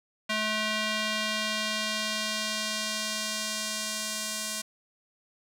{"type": "tone with band-pass filter sweep", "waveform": "square", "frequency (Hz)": 215.5, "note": "A3", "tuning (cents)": -36, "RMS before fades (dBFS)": -31, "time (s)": [0.29, 4.62], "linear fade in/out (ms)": 10, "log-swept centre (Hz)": [2700, 7700], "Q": 0.94, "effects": ["9-bit"]}